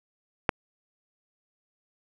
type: click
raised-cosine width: 0.5 ms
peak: -5 dBFS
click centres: 0.492 s
effects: none